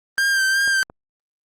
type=tone with vibrato; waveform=45% pulse; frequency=1582 Hz; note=G6; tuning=15 cents sharp; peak=-16 dBFS; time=0.18-0.83 s; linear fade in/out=0 ms; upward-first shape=sine; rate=2.7 Hz; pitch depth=32 cents each way
type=clicks; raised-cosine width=1 ms; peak=-23 dBFS; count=2; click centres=0.677 / 0.899 s
effects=low-pass 11000 Hz 12 dB/octave + Opus 32 kbps